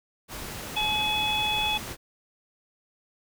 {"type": "noise", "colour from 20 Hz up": "pink", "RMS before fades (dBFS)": -37, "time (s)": [0.28, 1.97], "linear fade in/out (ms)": 50}
{"type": "harmonic tone", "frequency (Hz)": 851, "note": "G#5", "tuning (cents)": 42, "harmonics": [1, 3, 4], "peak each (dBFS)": [-29, -29, -27], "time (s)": [0.76, 1.78], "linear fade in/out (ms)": 10}
{"effects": []}